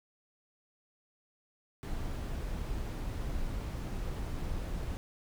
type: noise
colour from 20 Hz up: brown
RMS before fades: -36 dBFS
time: 1.83-4.97 s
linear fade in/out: 0 ms
effects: none